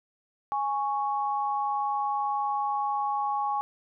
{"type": "tone pair together", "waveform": "sine", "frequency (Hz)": [829.1, 1108.7], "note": ["G#5", "C#6"], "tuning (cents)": [-3, 0], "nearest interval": "perfect fourth", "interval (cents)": 503, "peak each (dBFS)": [-27, -30], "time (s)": [0.52, 3.61], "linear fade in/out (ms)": 0, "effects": []}